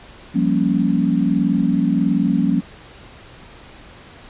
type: chord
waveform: sine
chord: G half-diminished seventh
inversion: third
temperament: equal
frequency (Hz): 174.61 / 196 / 233.1 / 277.2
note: F3 / G3 / Bb3 / Db4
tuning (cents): 0 / 0 / 0 / 0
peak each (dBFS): -20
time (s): 0.34-2.61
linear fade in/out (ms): 20
effects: pink hiss -42 dBFS RMS until 4.29 s + resampled to 8000 Hz